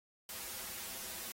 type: noise with comb filter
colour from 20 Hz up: white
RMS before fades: -44 dBFS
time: 0.29-1.32 s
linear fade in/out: 2 ms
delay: 6.8 ms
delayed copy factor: -0.95
effects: AAC 48 kbps